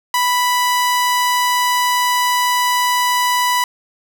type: tone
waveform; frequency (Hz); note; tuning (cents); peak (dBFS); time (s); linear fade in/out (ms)
sawtooth; 987.8; B5; 0; -10; 0.14-3.64; 2
effects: none